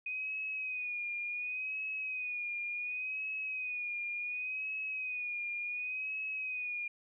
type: tone with vibrato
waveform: sine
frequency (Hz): 2489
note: D#7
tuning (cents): 0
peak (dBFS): -35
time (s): 0.06-6.88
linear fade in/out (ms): 5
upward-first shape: sine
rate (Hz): 0.69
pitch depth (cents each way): 55
effects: none